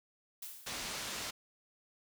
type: noise with exponential decay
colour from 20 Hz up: blue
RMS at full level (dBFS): -43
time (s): 0.42-1.11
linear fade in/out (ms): 5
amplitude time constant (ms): 150
type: low-pass noise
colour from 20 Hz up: white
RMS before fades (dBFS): -41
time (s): 0.66-1.31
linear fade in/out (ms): 10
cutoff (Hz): 6300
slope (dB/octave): 12
effects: none